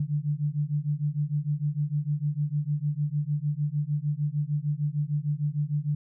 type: beating tone pair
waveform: sine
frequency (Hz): 144.4 / 151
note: D3 / D3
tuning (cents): -29 / +48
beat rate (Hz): 6.6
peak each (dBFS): -28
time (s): 0-5.95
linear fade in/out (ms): 5
effects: none